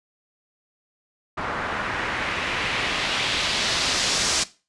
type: noise with low-pass filter sweep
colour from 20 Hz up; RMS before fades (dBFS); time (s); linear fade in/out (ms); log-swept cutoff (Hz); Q
white; -25; 1.37-4.44; 10; 1300 to 6400; 1.4
effects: noise-tail reverb RT60 0.3 s tail -17 dB re dry + resampled to 24000 Hz